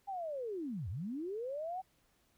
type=linear two-way sweep; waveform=sine; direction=down then up; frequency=812 to 77.5 to 772 Hz; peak=-37 dBFS; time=0.07-1.82 s; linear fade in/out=20 ms; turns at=0.89 s; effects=pink hiss -73 dBFS RMS until 2.37 s